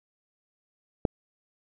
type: click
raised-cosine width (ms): 2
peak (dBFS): -9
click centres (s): 1.052
effects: none